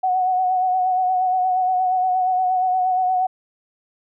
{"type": "tone with vibrato", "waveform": "sine", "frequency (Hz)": 740, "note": "F#5", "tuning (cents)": 0, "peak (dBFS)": -16, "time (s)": [0.03, 3.27], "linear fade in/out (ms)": 10, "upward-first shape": "sine", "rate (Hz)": 8.5, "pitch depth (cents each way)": 31, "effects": []}